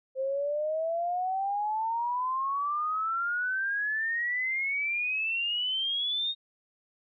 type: exponential sweep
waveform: sine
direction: up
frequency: 522 to 3729 Hz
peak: -27 dBFS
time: 0.15-6.35 s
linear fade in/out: 50 ms
effects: none